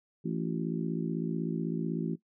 harmonic tone with a mistuned harmonic, 56 Hz, A1, 31 cents sharp, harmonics 3 / 4 / 5 / 6 / 7, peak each -33 / -35 / -37 / -39 / -40 dBFS, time 0.24-2.16 s, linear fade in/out 20 ms, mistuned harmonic 7, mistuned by -64 cents, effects noise-tail reverb RT60 0.1 s tail -17 dB re dry

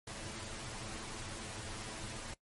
pink noise with comb filter, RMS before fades -44 dBFS, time 0.07-2.34 s, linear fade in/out 5 ms, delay 9.1 ms, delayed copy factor +0.65, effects noise-tail reverb RT60 0.1 s tail -19 dB re dry + MP3 48 kbps

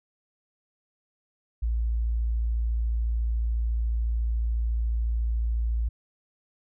sine tone, 57 Hz, A#1, 38 cents flat, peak -23 dBFS, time 1.62-5.89 s, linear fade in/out 10 ms, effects none

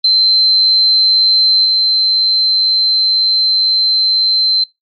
sine tone with level steps, 4099 Hz, C8, 36 cents flat, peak -7 / -9 dBFS, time 0.04-4.64 s, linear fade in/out 5 ms, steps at 1.64 s, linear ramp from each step 20 ms, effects noise-tail reverb RT60 0.2 s tail -25 dB re dry + MP3 32 kbps

